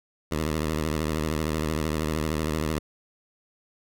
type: tone with vibrato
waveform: 10% pulse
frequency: 77.7 Hz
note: D#2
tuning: 2 cents flat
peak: -17 dBFS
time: 0.31-2.79 s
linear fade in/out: 10 ms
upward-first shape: sine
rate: 13 Hz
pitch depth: 91 cents each way
effects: none